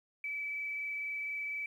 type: tone with frequency modulation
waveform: sine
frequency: 2301 Hz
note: D7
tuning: 36 cents flat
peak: -35 dBFS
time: 0.24-1.66 s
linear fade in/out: 2 ms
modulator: 24.1 Hz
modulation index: 0.89
effects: 11-bit